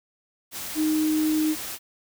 sine tone in noise, 310 Hz, D#4, 6 cents flat, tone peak -20 dBFS, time 0.75-1.56 s, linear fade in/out 50 ms, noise white, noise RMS -34 dBFS, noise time 0.51-1.79 s, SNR +11 dB, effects none

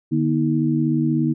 sine tone cluster, 149 / 241.2 / 317.8 Hz, D3 / B3 / D#4, +25 / -41 / +37 cents, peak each -21 dBFS, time 0.11-1.34 s, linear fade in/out 20 ms, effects none

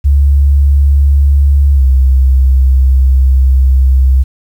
sine tone with pitch glide, 70.3 to 65.59 Hz, C#2 to C2, +25 to +5 cents, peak -4 dBFS, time 0.04-4.24 s, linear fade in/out 20 ms, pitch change -120 cents, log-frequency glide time 1.74-1.83 s, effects 7-bit

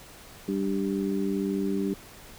harmonic tone, 98 Hz, G2, in tune, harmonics 2 / 3 / 4, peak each -28 / -30 / -31 dBFS, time 0.48-1.94 s, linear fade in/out 5 ms, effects pink hiss -48 dBFS RMS until 2.38 s

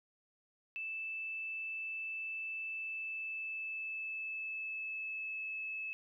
sine tone with pitch glide, 2637 to 2602 Hz, E7 to E7, 0 to -23 cents, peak -38 dBFS, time 0.76-5.93 s, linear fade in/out 0 ms, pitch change -23 cents, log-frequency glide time 2.68-5.44 s, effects 13-bit

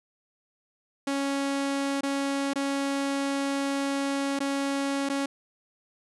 sawtooth tone with dropouts, 277.2 Hz, C#4, in tune, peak -22 dBFS, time 1.07-5.26 s, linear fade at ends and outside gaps 5 ms, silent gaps 2.009-2.032 / 2.535-2.557 / 4.391-4.403 / 5.09-5.097 s, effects resampled to 24000 Hz

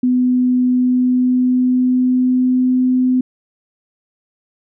sine tone with pitch glide, 250.7 to 254.2 Hz, B3 to C4, +26 to -50 cents, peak -11 dBFS, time 0.03-3.21 s, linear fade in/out 5 ms, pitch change +24 cents, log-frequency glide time 0.7-2.81 s, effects none

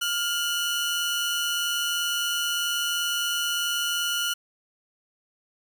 sawtooth tone pair together, 1407 / 2977 Hz, F6 / F#7, +12 / +10 cents, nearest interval octave + minor second, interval 1298 cents, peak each -24 dBFS, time 0.01-4.34 s, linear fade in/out 10 ms, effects none

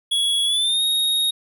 square tone with pitch glide, 3357 to 3746 Hz, G#7 to A#7, +18 to +8 cents, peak -18 dBFS, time 0.11-1.31 s, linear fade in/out 10 ms, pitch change +190 cents, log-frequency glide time 0.45-0.83 s, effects none

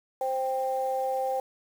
sine tone pair together, 524.1 / 788 Hz, C5 / G5, +3 / +9 cents, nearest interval perfect fifth, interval 706 cents, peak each -28 dBFS, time 0.21-1.4 s, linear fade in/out 2 ms, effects tanh soft clip ceiling -18 dBFS + 8-bit

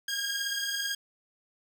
15% pulse beating tone pair, 1611 / 1629 Hz, G6 / G#6, +47 / -34 cents, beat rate 18 Hz, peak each -28 / -25 dBFS, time 0.08-0.95 s, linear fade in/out 5 ms, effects none

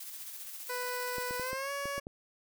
blue noise with tremolo, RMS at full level -43 dBFS, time 0-1.51 s, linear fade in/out 5 ms, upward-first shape square, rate 15 Hz, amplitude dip 30%
15% pulse tone with pitch glide, 495.4 to 562.5 Hz, B4 to C#5, +5 to +25 cents, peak -28 dBFS, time 0.69-2 s, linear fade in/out 10 ms, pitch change +220 cents, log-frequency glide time 1.38-1.71 s
clicks, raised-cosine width 2 ms, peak -29 dBFS, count 7, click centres 1.183 / 1.309 / 1.397 / 1.531 / 1.856 / 1.98 / 2.069 s
effects none

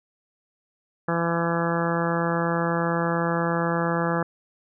harmonic tone, 168.5 Hz, E3, 38 cents sharp, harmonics 1 / 2 / 3 / 4 / 5 / 6 / 7 / 8 / 9 / 10, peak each -26 / -30 / -28 / -33 / -32 / -34 / -32 / -33 / -37 / -33 dBFS, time 1.08-4.23 s, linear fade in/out 5 ms, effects none

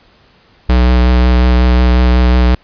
square tone with vibrato, 61.74 Hz, B1, in tune, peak -7 dBFS, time 0.69-2.55 s, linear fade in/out 5 ms, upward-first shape sine, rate 5.5 Hz, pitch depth 15 cents each way, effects pink hiss -48 dBFS RMS until 2.63 s + resampled to 11025 Hz

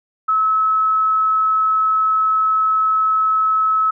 sine tone, 1294 Hz, E6, 32 cents flat, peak -13 dBFS, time 0.28-3.91 s, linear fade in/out 10 ms, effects none

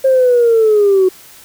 sine linear sweep, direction down, 536 to 367.7 Hz, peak -6 dBFS, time 0.04-1.09 s, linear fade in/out 10 ms, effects tanh soft clip ceiling -3 dBFS + white hiss -40 dBFS RMS until 1.44 s

